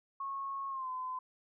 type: tone with pitch glide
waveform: sine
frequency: 1095 to 1021.7 Hz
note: C#6 to C6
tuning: -22 to -42 cents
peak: -36 dBFS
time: 0.2-1.19 s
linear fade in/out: 5 ms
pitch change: -120 cents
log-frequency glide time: 0.69-0.89 s
effects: none